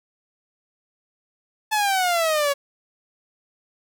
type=exponential sweep; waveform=sawtooth; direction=down; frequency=872 to 554.4 Hz; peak=-15 dBFS; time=1.71-2.54 s; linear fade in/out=20 ms; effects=none